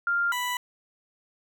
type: tone pair in turn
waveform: sine / 20% pulse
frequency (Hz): 1396.9 / 987.8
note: F6 / B5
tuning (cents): 0 / 0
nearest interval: tritone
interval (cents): 600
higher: first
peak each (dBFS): -22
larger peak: neither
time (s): 0.07-0.32 / 0.32-0.57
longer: neither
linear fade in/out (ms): 2
effects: none